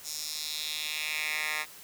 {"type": "tone with high-pass filter sweep", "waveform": "10% pulse", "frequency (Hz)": 153.1, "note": "D#3", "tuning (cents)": -28, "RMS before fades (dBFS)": -34, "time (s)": [0.03, 1.66], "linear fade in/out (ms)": 50, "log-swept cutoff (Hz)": [6100, 1600], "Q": 2.4, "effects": ["white hiss -49 dBFS RMS until 1.83 s"]}